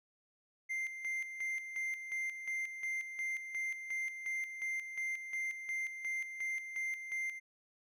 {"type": "tone with tremolo", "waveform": "triangle", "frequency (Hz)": 2093, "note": "C7", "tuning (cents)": 0, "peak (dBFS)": -33, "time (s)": [0.69, 7.4], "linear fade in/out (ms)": 20, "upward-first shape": "square", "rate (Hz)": 2.8, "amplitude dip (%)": 60, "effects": []}